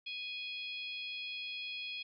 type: harmonic tone with a mistuned harmonic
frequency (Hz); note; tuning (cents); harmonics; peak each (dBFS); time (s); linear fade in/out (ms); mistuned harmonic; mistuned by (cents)
830.6; G#5; 0; 3 / 4 / 5 / 6; -42 / -43 / -49 / -54; 0.06-2.03; 10; 5; +31
effects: none